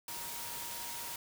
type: tone in noise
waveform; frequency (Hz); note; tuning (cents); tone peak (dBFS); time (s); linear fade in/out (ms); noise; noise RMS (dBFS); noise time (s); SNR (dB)
sine; 943; A#5; +20; -49; 0.08-1.16; 2; white; -42; 0.08-1.16; -10
effects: none